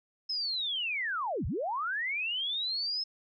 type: linear two-way sweep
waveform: sine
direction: down then up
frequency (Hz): 5230 to 49 to 5230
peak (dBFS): -30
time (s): 0.29-3.04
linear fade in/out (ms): 10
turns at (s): 1.46
effects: none